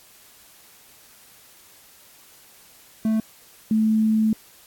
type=tone pair in turn; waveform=triangle / sine; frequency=220 / 218.7 Hz; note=A3 / A3; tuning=0 / -10 cents; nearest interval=unison; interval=10 cents; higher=first; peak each=-16 dBFS; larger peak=neither; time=3.05-3.2 / 3.71-4.33 s; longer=second; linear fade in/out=2 ms; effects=white hiss -51 dBFS RMS until 4.66 s + AAC 64 kbps